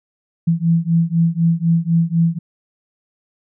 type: beating tone pair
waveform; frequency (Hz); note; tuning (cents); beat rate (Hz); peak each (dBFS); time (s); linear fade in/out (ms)
sine; 164.81 / 168.81; E3 / E3; 0 / +41; 4; -16; 0.47-2.39; 10
effects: none